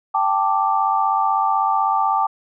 sine chord, G suspended second, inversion none, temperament equal, 784 / 880 / 1174.7 Hz, G5 / A5 / D6, 0 / 0 / 0 cents, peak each -20 dBFS, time 0.14-2.27 s, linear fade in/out 10 ms, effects none

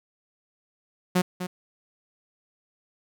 sawtooth tone with echo, 181.2 Hz, F#3, 36 cents flat, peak -15 dBFS, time 1.15-1.22 s, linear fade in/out 10 ms, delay 250 ms, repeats 1, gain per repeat -10 dB, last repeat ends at 1.47 s, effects none

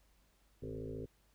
sine tone with frequency modulation, 261.6 Hz, C4, in tune, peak -40 dBFS, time 0.62-1.06 s, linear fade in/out 10 ms, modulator 54.6 Hz, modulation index 4, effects added 50 Hz sine -70 dBFS peak until 1.34 s + pink hiss -73 dBFS RMS until 1.34 s

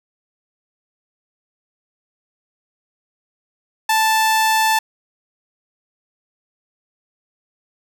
sawtooth tone, 880 Hz, A5, in tune, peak -10 dBFS, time 3.89-4.79 s, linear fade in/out 5 ms, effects none

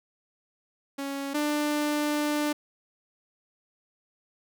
sawtooth tone pair in turn, 277.2 / 296.9 Hz, C#4 / D4, 0 / +19 cents, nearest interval minor second, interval 119 cents, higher second, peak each -27 / -21 dBFS, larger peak second, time 0.98-1.34 / 1.34-2.53 s, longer second, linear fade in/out 10 ms, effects none

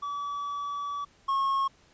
triangle tone pair in turn, 1146 / 1088.7 Hz, D6 / C#6, -43 / -32 cents, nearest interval minor second, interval 89 cents, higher first, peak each -29 / -22 dBFS, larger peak second, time 0.02-1.05 / 1.28-1.68 s, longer first, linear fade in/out 10 ms, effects pink hiss -61 dBFS RMS until 1.93 s + resampled to 16000 Hz

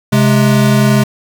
square tone pair together, 132.48 / 210.3 Hz, C3 / G#3, +22 / +22 cents, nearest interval minor sixth, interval 800 cents, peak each -11 dBFS, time 0.12-1.04 s, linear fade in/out 10 ms, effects 7-bit

